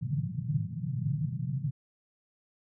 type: band-pass noise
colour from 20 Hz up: pink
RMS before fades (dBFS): -32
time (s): 0.01-1.71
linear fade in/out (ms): 20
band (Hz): 120 to 160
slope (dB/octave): 48
effects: none